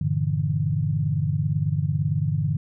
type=chord; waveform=sine; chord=E half-diminished seventh; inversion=first; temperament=equal; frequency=98 / 116.54 / 146.83 / 164.81 Hz; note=G2 / Bb2 / D3 / E3; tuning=0 / 0 / 0 / 0 cents; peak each=-27 / -29 / -23 / -29 dBFS; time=0.01-2.57 s; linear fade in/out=5 ms; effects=none